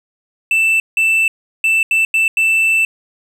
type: tone bursts at uneven times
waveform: triangle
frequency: 2657 Hz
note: E7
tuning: 13 cents sharp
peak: -9 dBFS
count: 6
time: 0.51-0.8 / 0.97-1.28 / 1.64-1.83 / 1.91-2.05 / 2.14-2.28 / 2.37-2.85 s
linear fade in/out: 2 ms
effects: none